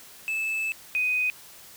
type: tone pair in turn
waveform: triangle / sine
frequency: 2619 / 2499 Hz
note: E7 / D#7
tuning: -12 / +7 cents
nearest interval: minor second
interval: 81 cents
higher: first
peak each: -24 / -22 dBFS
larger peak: second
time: 0.28-0.72 / 0.95-1.3 s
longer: first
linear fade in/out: 0 ms
effects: white hiss -48 dBFS RMS until 1.76 s